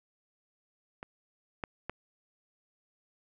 clicks, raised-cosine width 0.5 ms, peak -26 / -19 / -20 dBFS, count 3, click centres 1.029 / 1.638 / 1.896 s, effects none

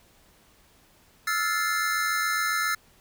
square chord, F major seventh, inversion third, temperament just, 1309.6 / 1396.9 / 1746.1 / 2095 Hz, E6 / F6 / A6 / C7, -12 / 0 / -14 / +2 cents, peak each -30 / -31 / -29 / -33 dBFS, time 1.27-2.75 s, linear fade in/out 5 ms, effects pink hiss -59 dBFS RMS until 3 s

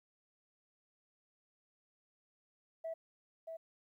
sine tone with echo, 653 Hz, E5, 17 cents flat, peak -37 dBFS, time 2.84-2.94 s, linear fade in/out 10 ms, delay 630 ms, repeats 1, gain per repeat -5 dB, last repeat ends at 3.57 s, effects tanh soft clip ceiling -35 dBFS + 13-bit

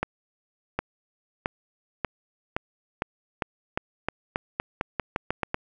accelerating click train, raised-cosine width 0.5 ms, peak -10 dBFS, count 17, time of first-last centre 0.03-5.544 s, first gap 760 ms, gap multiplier 0.88, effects none

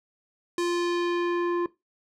square tone with low-pass filter sweep, 348 Hz, F4, 6 cents flat, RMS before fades -26 dBFS, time 0.58-1.66 s, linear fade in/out 2 ms, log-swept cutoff 8600 to 1200 Hz, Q 0.98, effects noise-tail reverb RT60 0.2 s tail -18 dB re dry

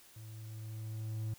triangle tone with level ramp, 109.7 Hz, A2, 5 cents flat, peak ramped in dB -45 to -32 dBFS, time 0.16-1.34 s, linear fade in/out 5 ms, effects white hiss -60 dBFS RMS until 1.38 s

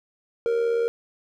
triangle tone with amplitude modulation, 466.2 Hz, A#4, in tune, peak -16 dBFS, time 0.46-0.88 s, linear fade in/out 0 ms, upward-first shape sine, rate 78.7 Hz, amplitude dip 50%, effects none

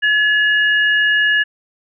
sine tone pair together, 1703 / 2864 Hz, G#6 / F7, +43 / +43 cents, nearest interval major sixth, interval 900 cents, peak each -12 / -20 dBFS, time 0.02-1.44 s, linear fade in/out 20 ms, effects none

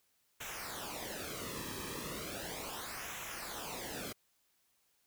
pink noise with flanger, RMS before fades -43 dBFS, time 0.4-4.13 s, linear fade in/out 10 ms, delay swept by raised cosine 0.21 to 1.41 ms, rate 0.36 Hz, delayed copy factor -0.75, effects white hiss -75 dBFS RMS until 5.06 s

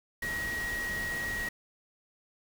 sine tone in noise, 1900 Hz, A#6, 33 cents sharp, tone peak -32 dBFS, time 0.22-1.49 s, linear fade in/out 5 ms, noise pink, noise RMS -40 dBFS, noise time 0.22-1.49 s, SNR +5 dB, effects none

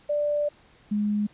sine tone pair in turn, 589 / 208.2 Hz, D5 / G#3, +5 / +5 cents, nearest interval octave + tritone, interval 1800 cents, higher first, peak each -22 dBFS, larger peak neither, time 0.09-0.49 / 0.91-1.27 s, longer first, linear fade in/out 10 ms, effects pink hiss -57 dBFS RMS until 1.33 s + resampled to 8000 Hz

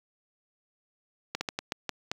slowing click train, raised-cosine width 0.2 ms, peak -13 dBFS, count 7, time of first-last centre 1.35-2.115 s, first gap 60 ms, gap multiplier 1.3, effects high-pass 100 Hz 12 dB/octave + 8-bit

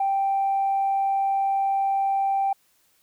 sine tone, 784 Hz, G5, in tune, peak -19 dBFS, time 0-2.53 s, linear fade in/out 5 ms, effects tanh soft clip ceiling -16 dBFS + white hiss -64 dBFS RMS until 3.02 s

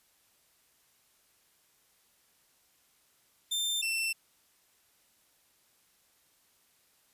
sawtooth tone pair in turn, 3583 / 2684 Hz, A7 / E7, +31 / +31 cents, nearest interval perfect fourth, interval 500 cents, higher first, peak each -26 dBFS, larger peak neither, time 3.51-3.82 / 3.82-4.13 s, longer neither, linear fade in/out 10 ms, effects white hiss -68 dBFS RMS until 7.13 s + resampled to 32000 Hz

